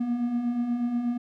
triangle beating tone pair, 233.1 / 241.4 Hz, A#3 / B3, 0 / -39 cents, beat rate 8.3 Hz, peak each -32 / -23 dBFS, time 0-1.18 s, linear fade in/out 10 ms, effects none

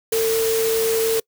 sine tone in noise, 449.3 Hz, A4, 36 cents sharp, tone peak -17 dBFS, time 0.12-1.2 s, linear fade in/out 5 ms, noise white, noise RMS -26 dBFS, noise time 0.12-1.2 s, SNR +6 dB, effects noise-tail reverb RT60 0.1 s tail -26 dB re dry

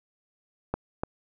clicks, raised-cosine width 1 ms, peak -13 / -14 dBFS, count 2, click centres 0.74 / 1.035 s, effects none

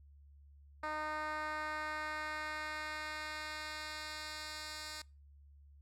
10% pulse tone with band-pass filter sweep, 306.7 Hz, D#4, 25 cents flat, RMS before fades -42 dBFS, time 0.83-5.02 s, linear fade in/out 5 ms, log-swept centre 1100 to 5300 Hz, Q 0.98, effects noise-tail reverb RT60 0.3 s tail -23 dB re dry + added 71 Hz sine -57 dBFS peak until 5.81 s

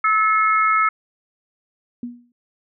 harmonic tone, 432.7 Hz, A4, 29 cents flat, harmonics 3 / 4 / 5, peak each -15 / -28 / -21 dBFS, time 0.04-0.89 s, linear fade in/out 5 ms
sine tone with exponential decay, 241.3 Hz, B3, 40 cents flat, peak -23 dBFS, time 2.03-2.32 s, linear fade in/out 2 ms, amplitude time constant 62 ms
effects none

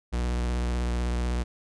45% pulse tone with vibrato, 60.3 Hz, B1, 41 cents flat, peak -25 dBFS, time 0.12-1.44 s, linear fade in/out 20 ms, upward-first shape sine, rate 16 Hz, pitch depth 40 cents each way, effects resampled to 22050 Hz

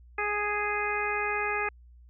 harmonic tone, 415.2 Hz, G#4, in tune, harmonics 1 / 2 / 3 / 4 / 5 / 6, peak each -34 / -34 / -34 / -34 / -34 / -34 dBFS, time 0.18-1.69 s, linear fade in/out 5 ms, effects added 60 Hz sine -50 dBFS peak until 2.09 s

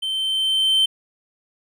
triangle tone with level ramp, 3102 Hz, G7, 19 cents flat, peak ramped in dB -21 to -12 dBFS, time 0.02-0.86 s, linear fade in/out 10 ms, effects none

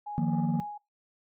sine tone with tremolo, 830.6 Hz, G#5, in tune, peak -34 dBFS, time 0.06-0.78 s, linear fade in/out 10 ms, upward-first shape sine, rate 3.9 Hz, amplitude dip 40%
sine chord, Eb suspended second, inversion none, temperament equal, 155.56 / 174.61 / 233.1 Hz, Eb3 / F3 / Bb3, 0 / 0 / 0 cents, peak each -28 dBFS, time 0.18-0.6 s, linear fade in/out 0 ms
effects noise-tail reverb RT60 0.2 s tail -20 dB re dry + tanh soft clip ceiling -19 dBFS

